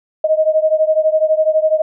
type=beating tone pair; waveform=sine; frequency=622.3 / 634.3 Hz; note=D#5 / D#5; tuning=0 / +33 cents; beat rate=12 Hz; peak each=-13 / -15 dBFS; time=0.24-1.82 s; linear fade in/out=5 ms; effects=none